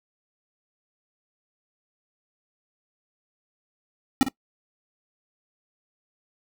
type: tone with echo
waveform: square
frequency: 266.9 Hz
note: C4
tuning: 35 cents sharp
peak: -14 dBFS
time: 4.21-4.23 s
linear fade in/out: 0 ms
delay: 54 ms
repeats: 1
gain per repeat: -11 dB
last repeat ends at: 4.284 s
effects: noise-tail reverb RT60 0.1 s tail -20 dB re dry